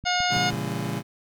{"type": "click train", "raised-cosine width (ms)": 5, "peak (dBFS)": -25, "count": 4, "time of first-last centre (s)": [0.04, 0.532], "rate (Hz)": 6.1}
{"type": "harmonic tone", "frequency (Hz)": 719, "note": "F#5", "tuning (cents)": -50, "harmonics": [1, 2, 3, 4, 5, 6, 7, 9], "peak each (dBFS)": [-25, -28, -30, -31, -32, -33, -33, -35], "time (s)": [0.05, 0.51], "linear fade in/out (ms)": 20}
{"type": "chord", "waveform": "30% pulse", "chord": "A# diminished seventh", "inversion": "none", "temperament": "just", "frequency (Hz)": [116.54, 139.85, 167.82, 201.4], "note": ["A#2", "C#3", "E3", "G3"], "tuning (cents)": [0, 16, 31, 47], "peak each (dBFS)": -30, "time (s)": [0.29, 1.03], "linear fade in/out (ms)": 50}
{"effects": []}